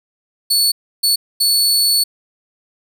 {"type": "tone bursts at uneven times", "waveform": "sawtooth", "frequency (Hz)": 4435, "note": "C#8", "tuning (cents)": 0, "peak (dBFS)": -9, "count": 3, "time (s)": [[0.5, 0.72], [1.03, 1.16], [1.4, 2.04]], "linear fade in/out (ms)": 10, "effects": []}